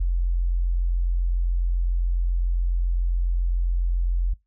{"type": "tone", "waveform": "sine", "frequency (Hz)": 43.65, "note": "F1", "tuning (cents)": 0, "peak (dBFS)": -19, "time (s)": [0, 4.34], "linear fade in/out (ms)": 10, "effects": ["noise-tail reverb RT60 0.2 s tail -22 dB re dry"]}